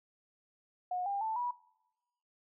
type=tone with pitch steps; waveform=sine; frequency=725 / 799.8 / 882.3 / 973.4 Hz; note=F#5 / G5 / A5 / B5; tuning=-35 / +35 / +5 / -25 cents; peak=-32 dBFS; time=0.91-1.51 s; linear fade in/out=5 ms; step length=150 ms; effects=noise-tail reverb RT60 1.0 s tail -24 dB re dry